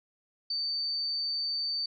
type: tone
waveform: sine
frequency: 4576 Hz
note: D8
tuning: 46 cents flat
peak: -29 dBFS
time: 0.5-1.86 s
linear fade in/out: 5 ms
effects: none